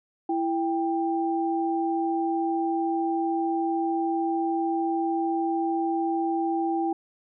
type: tone pair together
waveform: sine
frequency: 332.2 / 790 Hz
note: E4 / G5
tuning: +13 / +13 cents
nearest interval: octave + minor third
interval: 1500 cents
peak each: -25 / -27 dBFS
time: 0.29-6.93 s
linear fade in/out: 5 ms
effects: none